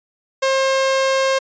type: tone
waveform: sawtooth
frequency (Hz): 534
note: C5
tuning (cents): +35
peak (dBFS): -11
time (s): 0.42-1.39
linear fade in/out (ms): 10
effects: resampled to 16000 Hz